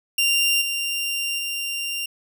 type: tone with level steps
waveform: sawtooth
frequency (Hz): 2782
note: F7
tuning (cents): -7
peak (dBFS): -14 / -20 / -22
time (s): 0.18-2.06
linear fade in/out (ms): 5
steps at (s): 0.61 / 1.38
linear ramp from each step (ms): 10
effects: none